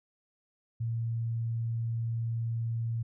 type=tone; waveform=sine; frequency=115.1 Hz; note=A#2; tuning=22 cents flat; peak=-29 dBFS; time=0.8-3.03 s; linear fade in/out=10 ms; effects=none